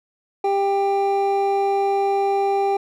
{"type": "tone pair together", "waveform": "triangle", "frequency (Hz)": [396, 792], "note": ["G4", "G5"], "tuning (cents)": [18, 18], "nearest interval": "octave", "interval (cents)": 1200, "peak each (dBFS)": -18, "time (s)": [0.44, 2.77], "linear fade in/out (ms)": 5, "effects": []}